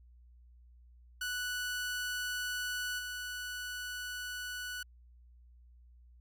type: tone with level steps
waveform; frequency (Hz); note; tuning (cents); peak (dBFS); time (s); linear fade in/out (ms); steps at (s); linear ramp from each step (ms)
sawtooth; 1480; F#6; 0; -31 / -35; 1.21-4.83; 5; 2.98; 20
effects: added 60 Hz sine -56 dBFS peak until 6.2 s